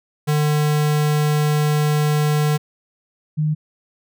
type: tone pair in turn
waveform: square / sine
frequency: 150 / 153.24 Hz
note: D3 / D#3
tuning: +37 / -26 cents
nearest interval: unison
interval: 37 cents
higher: second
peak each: -16 dBFS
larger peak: neither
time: 0.27-2.58 / 3.37-3.55 s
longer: first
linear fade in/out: 20 ms
effects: none